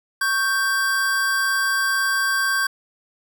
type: tone pair together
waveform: square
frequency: 1106 / 1568 Hz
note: C#6 / G6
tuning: -4 / 0 cents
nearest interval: tritone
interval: 604 cents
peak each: -27 / -20 dBFS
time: 0.21-2.67 s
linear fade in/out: 5 ms
effects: none